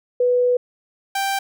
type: tone pair in turn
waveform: sine / sawtooth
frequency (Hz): 493.5 / 785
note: B4 / G5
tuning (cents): -1 / +2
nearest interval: minor sixth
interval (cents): 803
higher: second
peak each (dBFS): -14 / -16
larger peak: first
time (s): 0.2-0.57 / 1.15-1.39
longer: first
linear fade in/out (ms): 5
effects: none